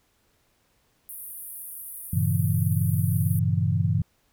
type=band-pass noise; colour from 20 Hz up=white; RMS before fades=-39 dBFS; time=1.09-3.39 s; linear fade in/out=0 ms; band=9400 to 16000 Hz; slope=96 dB/octave
type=chord; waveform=sine; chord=G diminished seventh; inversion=none; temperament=equal; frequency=98 / 116.54 / 138.59 / 164.81 Hz; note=G2 / Bb2 / Db3 / Fb3; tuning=0 / 0 / 0 / 0 cents; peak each=-24 / -27 / -27 / -26 dBFS; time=2.13-4.02 s; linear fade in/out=5 ms
effects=pink hiss -67 dBFS RMS until 4.32 s